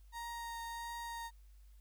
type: tone with vibrato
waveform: 35% pulse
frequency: 932.3 Hz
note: A#5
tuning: in tune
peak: -40 dBFS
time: 0.12-1.31 s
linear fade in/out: 50 ms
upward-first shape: triangle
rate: 1.5 Hz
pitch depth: 13 cents each way
effects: added 50 Hz sine -56 dBFS peak until 1.8 s + white hiss -75 dBFS RMS until 1.8 s